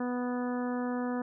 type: harmonic tone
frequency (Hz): 246.9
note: B3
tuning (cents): 0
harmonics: 1 / 2 / 3 / 4 / 5 / 6 / 7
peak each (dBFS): -31 / -37 / -41 / -43 / -45 / -47 / -48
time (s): 0-1.22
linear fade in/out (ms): 5
effects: none